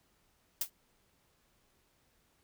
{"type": "noise with exponential decay", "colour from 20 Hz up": "blue", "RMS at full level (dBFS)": -27, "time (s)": [0.61, 0.7], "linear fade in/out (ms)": 5, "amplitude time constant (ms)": 19, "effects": ["pink hiss -72 dBFS RMS until 2.43 s"]}